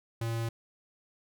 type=tone; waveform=square; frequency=114.8 Hz; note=A#2; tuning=26 cents flat; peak=-31 dBFS; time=0.21-0.49 s; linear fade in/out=5 ms; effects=none